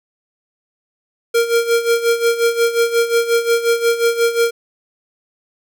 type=tone with tremolo; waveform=square; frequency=466.2 Hz; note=A#4; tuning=in tune; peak=-11 dBFS; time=1.34-4.51 s; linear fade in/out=10 ms; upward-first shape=sine; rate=5.6 Hz; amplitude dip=75%; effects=none